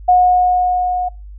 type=tone with level ramp; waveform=sine; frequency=725 Hz; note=F#5; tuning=35 cents flat; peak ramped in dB=-6 to -16 dBFS; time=0.08-1.09 s; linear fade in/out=10 ms; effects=noise-tail reverb RT60 0.3 s tail -26 dB re dry + added 50 Hz sine -31 dBFS peak until 1.38 s